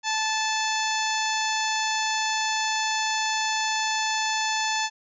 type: harmonic tone with a mistuned harmonic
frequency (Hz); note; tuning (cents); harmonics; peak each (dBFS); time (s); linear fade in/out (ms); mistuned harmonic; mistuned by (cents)
874; A5; -12; 1 / 2 / 3 / 4 / 5 / 6 / 7 / 8; -27 / -30 / -32 / -33 / -34 / -35 / -35 / -36; 0.03-4.9; 50; 7; +26
effects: none